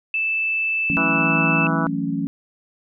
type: tone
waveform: sine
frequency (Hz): 2637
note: E7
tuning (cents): 0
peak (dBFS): -19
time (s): 0.14-1.67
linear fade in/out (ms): 2
type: chord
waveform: sine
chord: F# minor seventh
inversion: third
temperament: equal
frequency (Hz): 164.81 / 185 / 220 / 277.2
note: E3 / F#3 / A3 / C#4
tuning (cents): 0 / 0 / 0 / 0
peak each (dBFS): -27 / -28 / -28 / -24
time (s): 0.9-2.27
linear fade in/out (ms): 0
type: harmonic tone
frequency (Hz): 164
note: E3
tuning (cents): -9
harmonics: 1 / 2 / 3 / 4 / 5 / 6 / 7 / 8 / 9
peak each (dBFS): -28 / -29 / -33 / -30 / -32 / -29 / -30 / -28 / -28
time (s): 0.97-1.87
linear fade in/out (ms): 0
effects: none